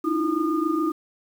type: tone cluster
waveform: sine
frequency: 292.2 / 316.2 / 343.4 / 1218 Hz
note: D4 / D#4 / F4 / D#6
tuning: -9 / +28 / -29 / -37 cents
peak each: -31 / -23 / -27 / -28 dBFS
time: 0.04-0.92 s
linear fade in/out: 10 ms
effects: 8-bit